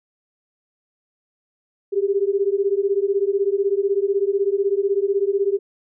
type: beating tone pair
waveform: sine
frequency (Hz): 389.7 / 405.7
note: G4 / G#4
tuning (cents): -10 / -41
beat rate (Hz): 16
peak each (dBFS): -20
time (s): 1.92-5.59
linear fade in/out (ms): 20
effects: none